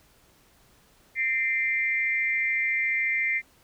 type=tone with amplitude modulation; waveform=sine; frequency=2087 Hz; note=C7; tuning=5 cents flat; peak=-19 dBFS; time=1.15-3.42 s; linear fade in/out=50 ms; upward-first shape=sine; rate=266 Hz; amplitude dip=85%; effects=pink hiss -60 dBFS RMS until 3.63 s